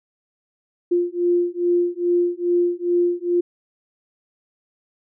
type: beating tone pair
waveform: sine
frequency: 349.2 / 351.6 Hz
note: F4 / F4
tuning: 0 / +12 cents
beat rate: 2.4 Hz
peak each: -20 dBFS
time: 0.91-3.41 s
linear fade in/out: 10 ms
effects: none